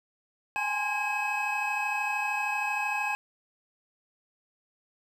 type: tone cluster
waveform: triangle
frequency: 810 / 843 / 1041 / 1638 / 2550 Hz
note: G#5 / G#5 / C6 / G#6 / D#7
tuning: -43 / +26 / -9 / -24 / +42 cents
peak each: -34 / -31 / -36 / -34 / -29 dBFS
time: 0.56-3.15 s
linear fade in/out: 0 ms
effects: none